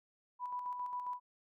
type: tone with tremolo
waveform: sine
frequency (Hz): 987.8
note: B5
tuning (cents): 0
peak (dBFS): -36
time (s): 0.39-1.2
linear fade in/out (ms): 50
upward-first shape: square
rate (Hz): 7.4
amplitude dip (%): 40
effects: none